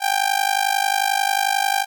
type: tone with amplitude modulation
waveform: sawtooth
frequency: 791 Hz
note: G5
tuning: 15 cents sharp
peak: -10 dBFS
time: 0-1.86 s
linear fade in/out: 50 ms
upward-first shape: sine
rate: 51.2 Hz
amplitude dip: 90%
effects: none

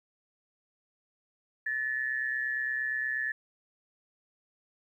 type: tone pair together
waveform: sine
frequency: 1736.2 / 1864.7 Hz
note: A6 / A#6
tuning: -24 / 0 cents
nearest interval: minor second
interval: 124 cents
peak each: -30 / -35 dBFS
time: 1.66-3.32 s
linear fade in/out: 5 ms
effects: 11-bit

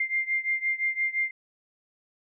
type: beating tone pair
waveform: sine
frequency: 2100 / 2105.8 Hz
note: C7 / C7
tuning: +6 / +11 cents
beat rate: 5.8 Hz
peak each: -27 / -29 dBFS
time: 0-1.31 s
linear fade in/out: 5 ms
effects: none

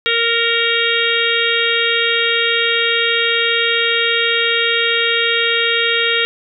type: harmonic tone with a mistuned harmonic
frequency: 465.1 Hz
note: A#4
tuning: 4 cents flat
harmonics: 1 / 3 / 4 / 5 / 6 / 7 / 8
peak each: -21 / -21 / -21 / -21 / -21 / -21 / -21 dBFS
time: 0.06-6.25 s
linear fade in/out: 0 ms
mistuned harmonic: 5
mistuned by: -24 cents
effects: none

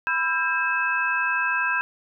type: tone cluster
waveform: sine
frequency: 994 / 1334 / 1602 / 2595 Hz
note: B5 / E6 / G6 / E7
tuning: +11 / +20 / +37 / -28 cents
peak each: -28 / -30 / -23 / -28 dBFS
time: 0.07-1.81 s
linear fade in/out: 0 ms
effects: none

